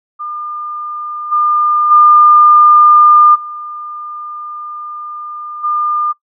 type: tone with level steps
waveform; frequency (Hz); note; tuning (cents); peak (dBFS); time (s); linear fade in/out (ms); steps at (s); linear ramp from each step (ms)
sine; 1205; D6; +44; -20 / -9 / -3 / -23 / -12; 0.19-6.13; 20; 1.31 / 1.9 / 3.34 / 5.63; 20
effects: noise-tail reverb RT60 0.1 s tail -19 dB re dry